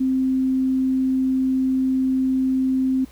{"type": "tone", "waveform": "sine", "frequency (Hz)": 261.6, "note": "C4", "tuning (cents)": 0, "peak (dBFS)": -17, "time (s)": [0, 3.05], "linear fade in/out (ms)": 10, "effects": ["added 60 Hz sine -45 dBFS peak until 3.11 s", "pink hiss -52 dBFS RMS until 3.11 s"]}